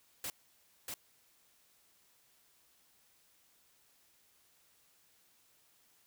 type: noise with echo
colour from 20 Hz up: white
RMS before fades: -40 dBFS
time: 0.24-0.3 s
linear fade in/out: 2 ms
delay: 640 ms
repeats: 1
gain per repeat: -2 dB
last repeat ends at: 0.94 s
effects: white hiss -69 dBFS RMS until 6.06 s